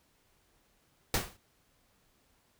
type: noise with exponential decay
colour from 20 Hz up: pink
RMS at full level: -25 dBFS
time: 1.14-1.37 s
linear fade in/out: 2 ms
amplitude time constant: 50 ms
effects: pink hiss -70 dBFS RMS until 2.59 s